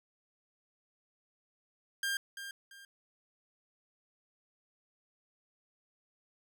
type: tone with echo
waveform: sawtooth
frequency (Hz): 1600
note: G6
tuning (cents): +35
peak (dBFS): -28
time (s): 2.03-2.17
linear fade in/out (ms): 2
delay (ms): 340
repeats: 2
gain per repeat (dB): -10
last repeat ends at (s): 2.85
effects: none